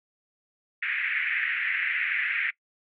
pink band-pass noise, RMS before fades -28 dBFS, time 0.82-2.51 s, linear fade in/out 10 ms, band 1700 to 2400 Hz, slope 48 dB/octave, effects noise-tail reverb RT60 0.1 s tail -22 dB re dry

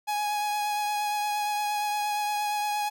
45% pulse tone with vibrato, 834 Hz, G#5, 7 cents sharp, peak -26 dBFS, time 0.07-2.9 s, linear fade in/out 20 ms, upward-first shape triangle, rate 8.6 Hz, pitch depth 18 cents each way, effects none

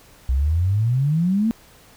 sine exponential sweep, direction up, 62 to 233.1 Hz, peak -16 dBFS, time 0.29-1.51 s, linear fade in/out 0 ms, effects pink hiss -50 dBFS RMS until 1.96 s

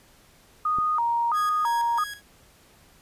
sine tone with vibrato, 1077 Hz, C6, 50 cents sharp, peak -21 dBFS, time 0.65-2.04 s, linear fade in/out 5 ms, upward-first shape square, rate 1.5 Hz, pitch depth 240 cents each way
click, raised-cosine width 3 ms, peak -24 dBFS, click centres 0.786 s
sawtooth tone with tremolo, 1658 Hz, G#6, 3 cents flat, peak -30 dBFS, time 1.33-2.22 s, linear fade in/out 50 ms, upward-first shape square, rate 3.1 Hz, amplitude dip 70%
effects pink hiss -56 dBFS RMS until 3.01 s + resampled to 32000 Hz

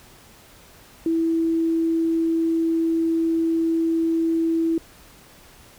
sine tone, 328.3 Hz, E4, 7 cents flat, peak -18 dBFS, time 1.06-4.78 s, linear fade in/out 2 ms, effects pink hiss -49 dBFS RMS until 5.78 s

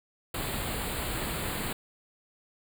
pink band-stop noise, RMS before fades -33 dBFS, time 0.34-1.73 s, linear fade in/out 5 ms, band 4600 to 7300 Hz, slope 96 dB/octave, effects none

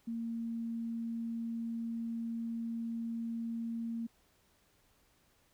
sine tone, 230 Hz, A#3, 23 cents flat, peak -35 dBFS, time 0.07-4.07 s, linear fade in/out 10 ms, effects pink hiss -70 dBFS RMS until 5.53 s

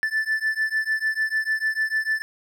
triangle beating tone pair, 1754 / 1760.7 Hz, A6 / A6, -6 / +1 cents, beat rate 6.7 Hz, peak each -23 dBFS, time 0.03-2.22 s, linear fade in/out 0 ms, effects none

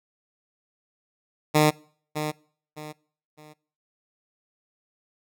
10% pulse tone with echo, 152.2 Hz, D#3, 38 cents flat, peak -8 dBFS, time 1.54-1.71 s, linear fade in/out 20 ms, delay 610 ms, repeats 3, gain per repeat -10 dB, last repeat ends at 3.54 s, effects noise-tail reverb RT60 0.5 s tail -23 dB re dry

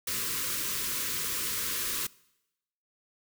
white band-stop noise, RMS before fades -32 dBFS, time 0.07-2.07 s, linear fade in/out 5 ms, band 540 to 980 Hz, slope 96 dB/octave, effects noise-tail reverb RT60 0.9 s tail -23 dB re dry

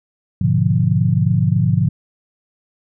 sine chord, G# diminished seventh, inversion none, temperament equal, 103.83 / 123.47 / 146.83 / 174.61 Hz, G#2 / B2 / D3 / F3, 0 / 0 / 0 / 0 cents, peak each -18 dBFS, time 0.41-1.89 s, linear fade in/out 5 ms, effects none

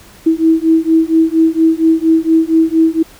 sine beating tone pair, 321.7 / 326 Hz, E4 / E4, -42 / -19 cents, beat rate 4.3 Hz, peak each -11 dBFS, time 0.26-3.03 s, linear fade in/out 10 ms, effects pink hiss -41 dBFS RMS until 3.19 s

